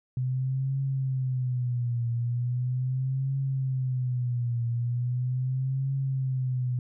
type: tone with vibrato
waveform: sine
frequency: 126.5 Hz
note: B2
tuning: 42 cents sharp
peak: -25 dBFS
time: 0.17-6.79 s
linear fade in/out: 2 ms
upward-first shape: triangle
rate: 0.39 Hz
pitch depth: 130 cents each way
effects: none